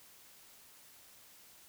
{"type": "silence", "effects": ["white hiss -59 dBFS RMS until 1.68 s"]}